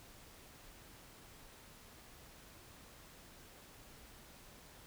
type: silence
effects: pink hiss -58 dBFS RMS until 4.86 s